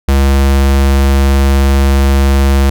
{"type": "tone", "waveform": "square", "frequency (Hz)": 68.5, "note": "C#2", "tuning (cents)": -20, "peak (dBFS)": -7, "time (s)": [0.08, 2.7], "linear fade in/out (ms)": 5, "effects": []}